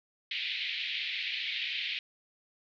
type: band-pass noise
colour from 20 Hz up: pink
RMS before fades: -35 dBFS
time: 0.31-1.99 s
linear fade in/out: 2 ms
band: 2100 to 4000 Hz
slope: 48 dB/octave
effects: none